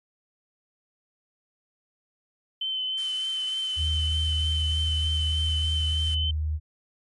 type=tone with vibrato; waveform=sine; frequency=3063 Hz; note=G7; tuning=41 cents flat; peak=-26 dBFS; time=2.61-6.31 s; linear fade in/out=5 ms; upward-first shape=triangle; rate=3.3 Hz; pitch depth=19 cents each way
type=high-pass noise; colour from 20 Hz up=white; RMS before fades=-44 dBFS; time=2.97-6.15 s; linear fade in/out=10 ms; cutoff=1100 Hz; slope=96 dB/octave
type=tone with pitch glide; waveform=sine; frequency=77.78 to 77.02 Hz; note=D#2 to D#2; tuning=0 to -17 cents; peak=-24 dBFS; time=3.76-6.6 s; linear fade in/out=50 ms; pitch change=-17 cents; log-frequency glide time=6.07-6.17 s
effects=MP3 48 kbps